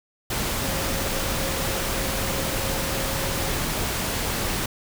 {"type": "tone in noise", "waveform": "sine", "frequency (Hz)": 539, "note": "C#5", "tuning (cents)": -49, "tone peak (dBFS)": -34, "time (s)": [0.64, 3.51], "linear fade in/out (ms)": 5, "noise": "pink", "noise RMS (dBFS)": -26, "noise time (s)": [0.3, 4.66], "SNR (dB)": -11, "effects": []}